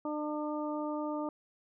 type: harmonic tone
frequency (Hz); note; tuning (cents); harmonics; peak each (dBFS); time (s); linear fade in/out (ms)
300.7; D4; +41; 1 / 2 / 3 / 4; -35 / -38 / -41 / -43; 0.05-1.29; 2
effects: none